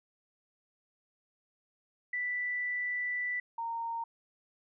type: tone pair in turn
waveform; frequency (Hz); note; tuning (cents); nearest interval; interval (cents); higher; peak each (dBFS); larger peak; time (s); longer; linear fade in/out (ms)
sine; 1975.5 / 922.4; B6 / A#5; 0 / -19; octave + minor second; 1319; first; -31 / -33; first; 2.13-3.4 / 3.58-4.04; first; 5
effects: none